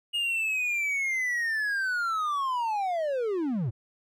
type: linear sweep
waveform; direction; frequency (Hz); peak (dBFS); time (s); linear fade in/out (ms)
triangle; down; 2868 to 98; -24; 0.13-3.71; 20
effects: none